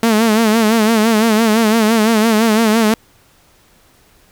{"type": "tone with vibrato", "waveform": "sawtooth", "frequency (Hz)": 221.2, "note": "A3", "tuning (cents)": 9, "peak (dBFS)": -6, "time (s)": [0.03, 2.94], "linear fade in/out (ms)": 2, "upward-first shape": "sine", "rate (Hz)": 5.9, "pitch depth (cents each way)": 82, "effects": ["pink hiss -51 dBFS RMS until 4.31 s"]}